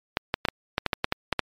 clicks, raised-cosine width 0.3 ms, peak -6 dBFS, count 11, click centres 0.171 / 0.341 / 0.452 / 0.486 / 0.781 / 0.863 / 0.932 / 1.044 / 1.124 / 1.327 / 1.393 s, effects MP3 96 kbps

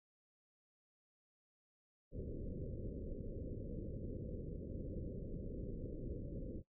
pink low-pass noise, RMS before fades -45 dBFS, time 2.11-6.63 s, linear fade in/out 50 ms, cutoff 550 Hz, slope 96 dB/octave, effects noise-tail reverb RT60 0.1 s tail -17 dB re dry

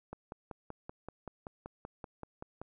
click train, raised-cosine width 1 ms, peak -28 dBFS, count 14, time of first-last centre 0.13-2.616 s, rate 5.23 Hz, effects none

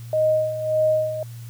sine tone with tremolo, 622.3 Hz, D#5, in tune, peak -15 dBFS, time 0.13-1.23 s, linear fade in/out 2 ms, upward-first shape sine, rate 1.7 Hz, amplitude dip 70%, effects added 117 Hz sine -34 dBFS peak until 1.49 s + white hiss -50 dBFS RMS until 1.49 s

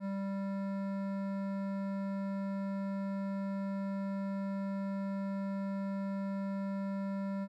sine tone with hard clipping, 196 Hz, G3, in tune, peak -36 dBFS, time 0-7.48 s, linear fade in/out 50 ms, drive 14 dB, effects none

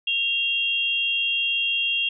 sine tone pair together, 2766 / 3249 Hz, F7 / G#7, -17 / -39 cents, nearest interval minor third, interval 278 cents, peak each -23 / -24 dBFS, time 0.07-2.09 s, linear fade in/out 5 ms, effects none

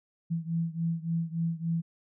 sine beating tone pair, 164.81 / 168.31 Hz, E3 / E3, 0 / +36 cents, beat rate 3.5 Hz, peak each -30 / -32 dBFS, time 0.3-1.82 s, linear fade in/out 20 ms, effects none

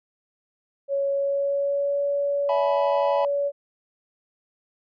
sine tone with pitch glide, 556 to 567.4 Hz, C#5 to C#5, +5 to +40 cents, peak -21 dBFS, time 0.88-3.52 s, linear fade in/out 50 ms, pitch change +35 cents, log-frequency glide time 1.1-2.02 s
triangle chord, E major, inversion none, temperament equal with one note detuned, 659.3 / 850.5 / 987.8 Hz, E5 / G#5 / B5, 0 / +41 / 0 cents, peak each -25 dBFS, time 2.49-3.25 s, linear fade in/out 2 ms
effects resampled to 11025 Hz

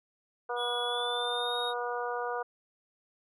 harmonic tone, 242.1 Hz, B3, 34 cents flat, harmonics 2 / 3 / 4 / 5 / 6, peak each -35 / -37 / -38 / -39 / -40 dBFS, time 0.49-2.43 s, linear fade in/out 10 ms
triangle tone with pitch glide, 3388 to 3738 Hz, G#7 to A#7, +34 to +4 cents, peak -32 dBFS, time 0.56-1.74 s, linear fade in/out 50 ms, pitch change +170 cents, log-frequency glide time 0.84-1.56 s
effects none

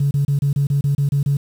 sine tone bursts, 141.3 Hz, C#3, 34 cents sharp, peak -13 dBFS, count 10, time 0-1.37 s, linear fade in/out 5 ms, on 110 ms, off 30 ms, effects tanh soft clip ceiling -10 dBFS + 7-bit

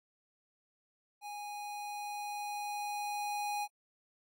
square tone with level ramp, 826 Hz, G#5, 10 cents flat, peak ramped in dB -42 to -34 dBFS, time 1.21-3.68 s, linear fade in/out 50 ms, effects AAC 64 kbps

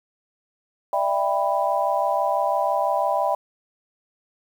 sine chord, E minor seventh, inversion third, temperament just, 593.3 / 659.3 / 791.1 / 988.9 Hz, D5 / E5 / G5 / B5, +18 / 0 / +16 / +2 cents, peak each -25 / -25 / -24 / -25 dBFS, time 0.93-3.35 s, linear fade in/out 2 ms, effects 8-bit

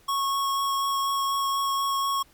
square tone with vibrato, 1100 Hz, C#6, 14 cents flat, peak -24 dBFS, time 0.08-2.23 s, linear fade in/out 10 ms, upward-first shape sine, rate 4.1 Hz, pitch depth 9 cents each way, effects pink hiss -58 dBFS RMS until 2.33 s + MP3 96 kbps

